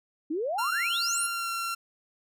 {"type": "exponential sweep", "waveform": "sine", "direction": "up", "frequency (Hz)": [289.3, 11370], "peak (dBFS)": -27, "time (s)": [0.3, 1.27], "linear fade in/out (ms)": 10}
{"type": "tone with pitch glide", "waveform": "sawtooth", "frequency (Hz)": [1383, 1365.5], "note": ["F6", "F6"], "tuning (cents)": [-17, -39], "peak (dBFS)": -26, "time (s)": [0.58, 1.75], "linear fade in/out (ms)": 10, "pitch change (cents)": -22, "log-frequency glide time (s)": [1.31, 1.5]}
{"effects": []}